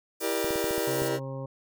white high-pass noise, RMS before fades -38 dBFS, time 0.2-1.09 s, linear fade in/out 10 ms, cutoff 4500 Hz, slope 96 dB/octave
40% pulse chord, E half-diminished seventh, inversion none, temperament just, 329.6 / 395.6 / 474.7 / 593.3 Hz, E4 / G4 / Bb4 / D5, 0 / +16 / +31 / +18 cents, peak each -32 / -31 / -31 / -33 dBFS, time 0.2-1.2 s, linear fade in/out 50 ms
clicks, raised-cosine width 3 ms, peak -26 dBFS, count 7, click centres 0.445 / 0.507 / 0.558 / 0.643 / 0.709 / 0.78 / 1.02 s
harmonic tone, 134.4 Hz, C3, 47 cents sharp, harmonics 1 / 2 / 3 / 4 / 6 / 7 / 8, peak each -35 / -42 / -45 / -38 / -52 / -48 / -49 dBFS, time 0.87-1.46 s, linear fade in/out 5 ms
effects none

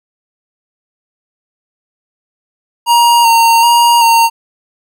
square tone with vibrato, 932 Hz, A#5, 1 cent flat, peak -6 dBFS, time 2.86-4.3 s, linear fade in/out 50 ms, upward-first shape square, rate 1.3 Hz, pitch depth 23 cents each way, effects none

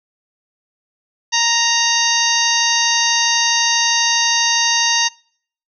harmonic tone with a mistuned harmonic, 932.3 Hz, A#5, in tune, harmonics 1 / 2 / 3 / 4 / 5 / 6 / 7, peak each -21 / -21 / -21 / -21 / -21 / -21 / -21 dBFS, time 1.32-5.09 s, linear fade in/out 20 ms, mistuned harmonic 7, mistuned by -79 cents, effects noise-tail reverb RT60 0.6 s tail -26 dB re dry

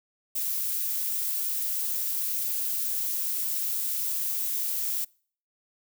violet noise, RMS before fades -29 dBFS, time 0.35-5.05 s, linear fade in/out 10 ms, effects noise-tail reverb RT60 0.5 s tail -26 dB re dry

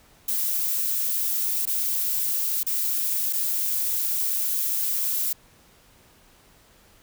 violet noise with dropouts, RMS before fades -25 dBFS, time 0.28-5.33 s, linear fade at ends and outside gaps 5 ms, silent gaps 1.655-1.672 / 2.632-2.665 / 3.328-3.332 s, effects pink hiss -56 dBFS RMS until 7.02 s

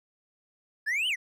triangle exponential two-way sweep, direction up then down, 1661.2 to 3121 to 1850 Hz, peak -24 dBFS, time 0.86-1.16 s, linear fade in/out 20 ms, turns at 1.08 s, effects none

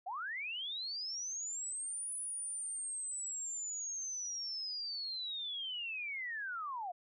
sine linear two-way sweep, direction up then down, 681 to 9956 to 681 Hz, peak -38 dBFS, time 0.06-6.92 s, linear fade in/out 10 ms, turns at 2.14 s, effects none

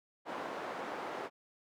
white band-pass noise, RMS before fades -41 dBFS, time 0.25-1.3 s, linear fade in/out 50 ms, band 320 to 970 Hz, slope 12 dB/octave, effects none

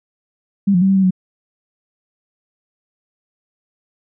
sine tone with pitch steps, 198.7 / 177 / 192 / 193.8 / 191.5 / 185.1 Hz, G3 / F3 / G3 / G3 / G3 / F#3, +24 / +23 / -36 / -20 / -40 / +1 cents, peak -10 dBFS, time 0.67-1.108 s, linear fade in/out 10 ms, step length 73 ms, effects none

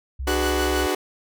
sine tone, 66 Hz, C2, 16 cents sharp, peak -26 dBFS, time 0.19-0.87 s, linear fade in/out 10 ms
sawtooth chord, G# half-diminished seventh, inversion second, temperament just, 299 / 373.8 / 415.3 / 498.4 Hz, D4 / F#4 / G#4 / B4, +31 / +18 / 0 / +16 cents, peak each -23 / -20 / -26 / -26 dBFS, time 0.27-0.95 s, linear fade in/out 5 ms
sawtooth tone with tremolo, 1480 Hz, F#6, in tune, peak -23 dBFS, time 0.27-0.92 s, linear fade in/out 10 ms, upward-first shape sine, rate 6.3 Hz, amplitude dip 70%
effects none

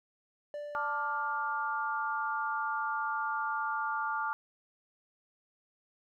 triangle tone with exponential decay, 587.3 Hz, D5, in tune, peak -34 dBFS, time 0.54-2.43 s, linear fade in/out 1 ms, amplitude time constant 410 ms
sine chord, D minor, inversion second, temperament just, 881 / 1174.7 / 1409.6 Hz, A5 / D6 / F6, +2 / 0 / +16 cents, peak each -35 dBFS, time 0.75-4.33 s, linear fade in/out 0 ms
effects none

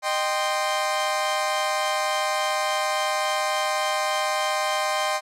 sawtooth chord, C minor, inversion first, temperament equal with one note detuned, 615.1 / 784 / 1046.5 Hz, Eb5 / G5 / C6, -20 / 0 / 0 cents, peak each -23 dBFS, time 0.02-5.21 s, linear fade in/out 50 ms, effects low-pass 10000 Hz 12 dB/octave

